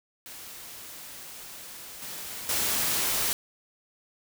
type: noise with level steps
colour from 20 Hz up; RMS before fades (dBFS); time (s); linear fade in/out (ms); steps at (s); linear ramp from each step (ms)
white; -43 / -38 / -27; 0.26-3.33; 0; 2.02 / 2.49; 2
effects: none